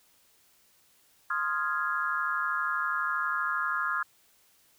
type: chord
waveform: sine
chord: F minor seventh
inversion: second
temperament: equal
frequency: 1046.5 / 1244.5 / 1396.9 / 1661.2 Hz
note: C6 / Eb6 / F6 / Ab6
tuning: 0 / 0 / 0 / 0 cents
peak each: -35 / -32 / -31 / -33 dBFS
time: 1.3-4.03 s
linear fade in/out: 5 ms
effects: white hiss -64 dBFS RMS until 4.78 s